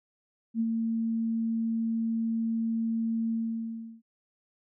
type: tone with ADSR envelope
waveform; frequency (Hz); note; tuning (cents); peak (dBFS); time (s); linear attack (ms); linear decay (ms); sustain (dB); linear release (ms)
sine; 226.7; A#3; -48; -23; 0.54-4.02; 61; 48; -3; 700
effects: none